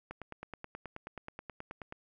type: click train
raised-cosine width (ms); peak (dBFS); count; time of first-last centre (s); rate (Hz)
0.5; -27; 18; 0.11-1.924; 9.37
effects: none